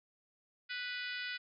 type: harmonic tone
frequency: 493.9 Hz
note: B4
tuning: in tune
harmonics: 3 / 4 / 5 / 6 / 7 / 8 / 9 / 10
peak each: -42 / -44 / -46 / -48 / -49 / -50 / -51 / -52 dBFS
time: 0.69-1.38 s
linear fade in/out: 20 ms
effects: none